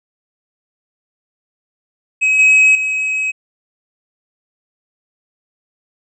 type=tone with level steps; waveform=triangle; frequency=2549 Hz; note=D#7; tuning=41 cents sharp; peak=-9 / -5 / -14 dBFS; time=2.21-3.32 s; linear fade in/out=20 ms; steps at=2.39 / 2.75 s; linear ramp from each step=2 ms; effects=resampled to 22050 Hz